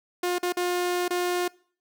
sawtooth tone with dropouts, 356 Hz, F4, 33 cents sharp, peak -20 dBFS, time 0.23-1.48 s, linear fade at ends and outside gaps 5 ms, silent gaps 0.384-0.429 / 0.524-0.569 / 1.081-1.105 s, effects noise-tail reverb RT60 0.5 s tail -24 dB re dry

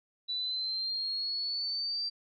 sine exponential sweep, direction up, 3951 to 4699 Hz, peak -31 dBFS, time 0.28-2.1 s, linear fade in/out 20 ms, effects none

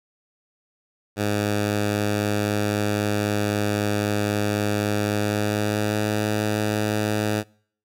10% pulse tone with pitch glide, 103.83 to 106.2 Hz, G#2 to G#2, 0 to +39 cents, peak -13 dBFS, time 1.16-7.44 s, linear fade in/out 50 ms, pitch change +39 cents, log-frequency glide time 5.06-6.15 s, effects noise-tail reverb RT60 0.6 s tail -26 dB re dry

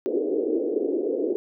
white band-pass noise, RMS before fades -25 dBFS, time 0.06-1.36 s, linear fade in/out 0 ms, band 300 to 470 Hz, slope 48 dB/octave, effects none

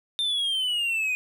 triangle exponential sweep, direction down, 3618 to 2470 Hz, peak -22 dBFS, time 0.19-1.15 s, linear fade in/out 0 ms, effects none

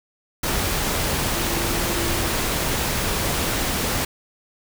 sine tone in noise, 339.3 Hz, F4, 50 cents flat, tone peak -30 dBFS, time 1.36-2.33 s, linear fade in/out 5 ms, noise pink, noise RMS -23 dBFS, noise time 0.43-4.05 s, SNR -10 dB, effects none

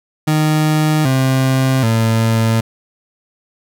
30% pulse tone with pitch steps, 154.2 / 131.93 / 112.88 Hz, D#3 / C3 / A2, -15 / +15 / +45 cents, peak -9 dBFS, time 0.27-2.61 s, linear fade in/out 10 ms, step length 780 ms, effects none

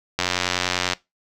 click train, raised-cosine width 0.2 ms, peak -3 dBFS, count 68, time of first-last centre 0.19-0.934 s, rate 90.1 Hz, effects noise-tail reverb RT60 0.2 s tail -21 dB re dry

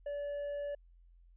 triangle tone, 576 Hz, D5, 34 cents flat, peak -34 dBFS, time 0.06-0.75 s, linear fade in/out 5 ms, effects added 43 Hz sine -58 dBFS peak until 1.36 s + resampled to 8000 Hz

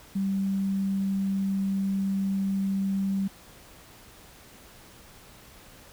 sine tone with quantisation, 194.8 Hz, G3, 11 cents flat, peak -24 dBFS, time 0.15-3.28 s, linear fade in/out 10 ms, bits 9, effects pink hiss -51 dBFS RMS until 5.92 s

